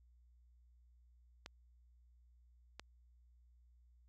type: clicks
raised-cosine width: 0.2 ms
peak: -29 dBFS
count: 2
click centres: 1.461 / 2.796 s
effects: added 60 Hz sine -64 dBFS peak until 4.08 s